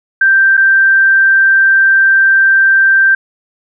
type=tone with dropouts; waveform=sine; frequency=1570 Hz; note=G6; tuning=2 cents sharp; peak=-5 dBFS; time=0.21-3.15 s; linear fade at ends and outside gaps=5 ms; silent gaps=0.57-0.575 s; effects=none